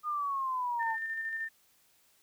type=exponential sweep; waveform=sine; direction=down; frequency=1232 to 880 Hz; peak=-30 dBFS; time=0.03-0.97 s; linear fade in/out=50 ms
type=tone with tremolo; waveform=sine; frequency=1800 Hz; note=A6; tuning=39 cents sharp; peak=-32 dBFS; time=0.79-1.49 s; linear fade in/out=20 ms; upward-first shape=square; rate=13 Hz; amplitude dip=30%
effects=white hiss -67 dBFS RMS until 2.22 s